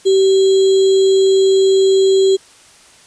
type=tone with sample-and-hold; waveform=sine; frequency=384.9 Hz; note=G4; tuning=32 cents flat; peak=-8 dBFS; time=0.05-2.37 s; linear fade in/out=20 ms; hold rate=3675 Hz; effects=white hiss -45 dBFS RMS until 3.06 s + resampled to 22050 Hz